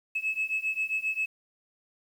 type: beating tone pair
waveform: sine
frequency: 2587 / 2594.5 Hz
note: E7 / E7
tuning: -33 / -28 cents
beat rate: 7.5 Hz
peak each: -30 / -29 dBFS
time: 0.15-1.26 s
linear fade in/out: 10 ms
effects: tanh soft clip ceiling -21 dBFS + 9-bit